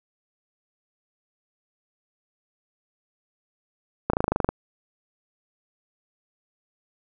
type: slowing click train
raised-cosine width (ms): 1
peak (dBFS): -7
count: 11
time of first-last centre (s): 4.1-4.49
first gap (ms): 34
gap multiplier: 1.03
effects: none